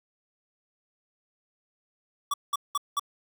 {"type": "tone bursts", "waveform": "square", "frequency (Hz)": 1145, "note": "D6", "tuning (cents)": -44, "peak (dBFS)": -25, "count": 4, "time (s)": [2.31, 2.996], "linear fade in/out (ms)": 5, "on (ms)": 29, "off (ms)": 190, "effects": []}